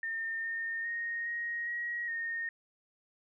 sine tone with pitch steps, 1815 / 1827 / 1861 / 1878 / 1899 / 1842 Hz, A#6 / A#6 / A#6 / A#6 / A#6 / A#6, -47 / -35 / -3 / +12 / +32 / -21 cents, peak -33 dBFS, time 0.03-2.49 s, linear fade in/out 2 ms, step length 410 ms, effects none

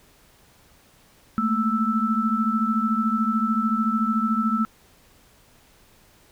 sine tone cluster, 215.4 / 229 / 1320 Hz, A3 / A#3 / E6, -37 / -31 / +2 cents, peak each -24 dBFS, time 1.38-4.65 s, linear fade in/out 0 ms, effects pink hiss -56 dBFS RMS until 6.31 s

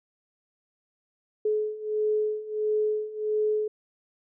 sine beating tone pair, 426 / 427.5 Hz, G#4 / A4, +44 / -50 cents, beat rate 1.5 Hz, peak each -29 / -26 dBFS, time 1.45-3.68 s, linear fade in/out 5 ms, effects none

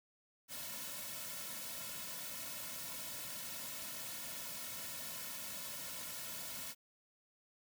white noise with comb filter, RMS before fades -45 dBFS, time 0.48-6.75 s, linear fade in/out 50 ms, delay 2.5 ms, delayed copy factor -1, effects none

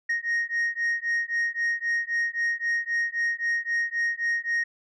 sine beating tone pair, 1864.7 / 1868.5 Hz, A#6 / A#6, 0 / +4 cents, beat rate 3.8 Hz, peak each -25 dBFS, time 0.09-4.64 s, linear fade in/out 10 ms, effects tanh soft clip ceiling -21 dBFS

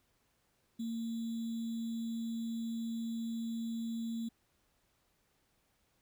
sine tone with sample-and-hold, 228.6 Hz, A#3, 34 cents flat, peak -35 dBFS, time 0.79-4.29 s, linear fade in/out 10 ms, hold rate 3675 Hz, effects pink hiss -75 dBFS RMS until 6.01 s

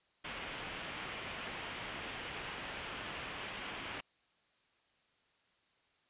white low-pass noise, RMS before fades -44 dBFS, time 0.24-4.01 s, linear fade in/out 10 ms, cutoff 3300 Hz, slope 48 dB/octave, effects white hiss -73 dBFS RMS until 6.09 s + resampled to 8000 Hz

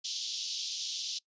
white band-pass noise, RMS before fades -37 dBFS, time 0.04-1.19 s, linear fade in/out 10 ms, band 3100 to 6100 Hz, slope 48 dB/octave, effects noise-tail reverb RT60 0.1 s tail -23 dB re dry + resampled to 16000 Hz

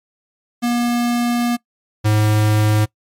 square tone pair in turn, 239.5 / 106.69 Hz, A#3 / G#2, +47 / +47 cents, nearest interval octave + major second, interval 1400 cents, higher first, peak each -16 / -13 dBFS, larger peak second, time 0.62-1.57 / 2.04-2.86 s, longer first, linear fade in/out 20 ms, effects noise-tail reverb RT60 0.1 s tail -22 dB re dry + MP3 64 kbps

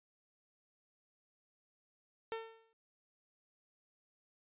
sawtooth tone with exponential decay, 450 Hz, A4, 39 cents sharp, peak -32 dBFS, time 2.32-2.73 s, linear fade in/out 0 ms, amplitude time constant 88 ms, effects resampled to 8000 Hz

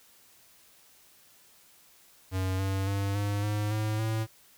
square tone with pitch steps, 94 / 96.59 / 99.24 / 101.98 / 104.78 / 107.67 / 110.63 Hz, F#2 / G2 / G2 / G#2 / G#2 / A2 / A2, +28 / -25 / +22 / -31 / +16 / -37 / +10 cents, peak -28 dBFS, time 2.31-4.27 s, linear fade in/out 50 ms, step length 280 ms, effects white hiss -59 dBFS RMS until 4.57 s

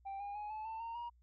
sine tone with pitch steps, 785 / 810.3 / 836.5 / 863.5 / 891.4 / 920.1 / 949.8 Hz, G5 / G#5 / G#5 / A5 / A5 / A#5 / A#5, +2 / -43 / +12 / -33 / +22 / -23 / +32 cents, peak -38 dBFS, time 0.05-1.1 s, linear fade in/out 20 ms, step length 150 ms, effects tanh soft clip ceiling -40 dBFS + added 60 Hz sine -64 dBFS peak until 1.22 s

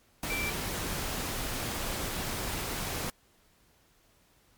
sine tone in noise, 2340 Hz, D7, 7 cents flat, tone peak -32 dBFS, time 0.3-0.5 s, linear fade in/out 2 ms, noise pink, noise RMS -34 dBFS, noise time 0.23-3.1 s, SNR -1 dB, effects pink hiss -65 dBFS RMS until 4.57 s + MP3 96 kbps

